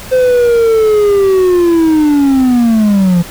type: linear sweep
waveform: triangle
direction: down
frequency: 517 to 169.1 Hz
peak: -4 dBFS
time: 0.11-3.23 s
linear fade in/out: 20 ms
effects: added 60 Hz sine -39 dBFS peak until 3.3 s + pink hiss -29 dBFS RMS until 3.3 s